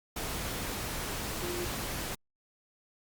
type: tone in noise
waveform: sine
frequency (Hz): 352.4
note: F4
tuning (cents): +16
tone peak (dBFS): -35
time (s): 1.42-1.65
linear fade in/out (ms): 5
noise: pink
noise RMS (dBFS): -36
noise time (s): 0.16-2.15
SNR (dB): -2
effects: Opus 48 kbps